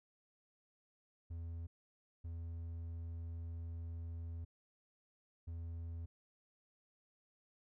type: tone bursts at uneven times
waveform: triangle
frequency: 83.5 Hz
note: E2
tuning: 23 cents sharp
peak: -40 dBFS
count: 3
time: 1.3-1.67 / 2.24-4.45 / 5.47-6.06 s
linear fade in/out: 10 ms
effects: none